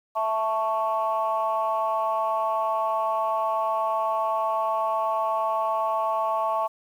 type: chord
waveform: sine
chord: A major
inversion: second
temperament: equal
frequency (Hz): 659.3 / 880 / 1108.7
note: E5 / A5 / C#6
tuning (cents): 0 / 0 / 0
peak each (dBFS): -26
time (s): 0.15-6.68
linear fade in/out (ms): 20
effects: tanh soft clip ceiling -15 dBFS + 9-bit